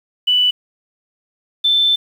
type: tone pair in turn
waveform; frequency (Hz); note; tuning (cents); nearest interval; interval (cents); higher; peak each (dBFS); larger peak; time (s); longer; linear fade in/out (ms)
sine; 2974 / 3537; F#7 / A7; +8 / +8; minor third; 300; second; -11; neither; 0.27-0.51 / 1.64-1.96; second; 10
effects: 7-bit